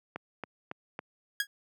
click train, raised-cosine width 0.5 ms, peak -21 dBFS, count 4, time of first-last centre 0.16-0.991 s, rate 3.61 Hz
sawtooth tone with exponential decay, 1648 Hz, G#6, 14 cents flat, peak -20 dBFS, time 1.4-1.47 s, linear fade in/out 2 ms, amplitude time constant 15 ms
effects high-pass 150 Hz 12 dB/octave

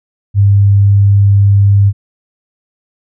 sine tone, 100.2 Hz, G2, 38 cents sharp, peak -4 dBFS, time 0.34-1.93 s, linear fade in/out 50 ms, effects none

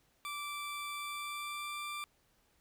20% pulse tone with pitch glide, 1168 to 1180.2 Hz, D6 to D6, -10 to +8 cents, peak -34 dBFS, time 0.25-2.04 s, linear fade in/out 0 ms, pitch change +18 cents, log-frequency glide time 0.95-1.87 s, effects pink hiss -72 dBFS RMS until 2.6 s

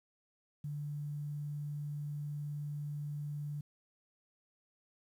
sine tone, 146.83 Hz, D3, in tune, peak -37 dBFS, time 0.64-3.61 s, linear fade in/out 5 ms, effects 11-bit

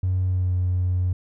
triangle tone with pitch glide, 92.5 to 90.7 Hz, F#2 to F#2, 0 to -34 cents, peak -16 dBFS, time 0.03-1.13 s, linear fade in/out 5 ms, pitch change -34 cents, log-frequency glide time 0.27-0.52 s, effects tanh soft clip ceiling -16 dBFS

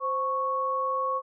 sine tone pair together, 522 / 1106 Hz, C5 / C#6, -4 / -4 cents, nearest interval octave + minor second, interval 1300 cents, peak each -31 / -26 dBFS, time 0-1.22 s, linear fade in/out 50 ms, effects none

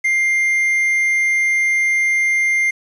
triangle tone, 2100 Hz, C7, 6 cents sharp, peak -12 dBFS, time 0.04-2.71 s, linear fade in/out 10 ms, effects resampled to 24000 Hz + 7-bit

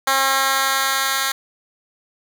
10% pulse tone with high-pass filter sweep, 269.2 Hz, C4, 49 cents sharp, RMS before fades -19 dBFS, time 0.07-1.32 s, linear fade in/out 5 ms, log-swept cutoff 870 to 1800 Hz, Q 0.76, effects none

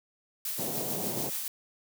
blue noise with tremolo, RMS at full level -33 dBFS, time 0.45-1.48 s, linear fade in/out 2 ms, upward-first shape sine, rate 6.9 Hz, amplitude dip 30%
pink band-pass noise, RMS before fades -37 dBFS, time 0.58-1.3 s, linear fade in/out 10 ms, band 140 to 790 Hz, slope 24 dB/octave
effects none

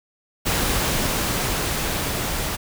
pink noise with level ramp, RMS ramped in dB -21 to -26 dBFS, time 0.45-2.57 s, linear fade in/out 20 ms, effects none

